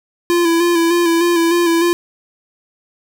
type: tone with vibrato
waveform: square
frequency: 340 Hz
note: F4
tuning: 46 cents flat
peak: -12 dBFS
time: 0.3-1.93 s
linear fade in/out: 0 ms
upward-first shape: square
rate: 3.3 Hz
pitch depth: 32 cents each way
effects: none